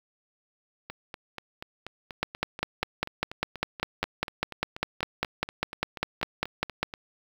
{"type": "two click trains", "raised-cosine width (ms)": 0.3, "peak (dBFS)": [-9, -21], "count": [24, 26], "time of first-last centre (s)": [[2.23, 6.83], [0.9, 6.939]], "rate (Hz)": [5, 4.14], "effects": ["7-bit"]}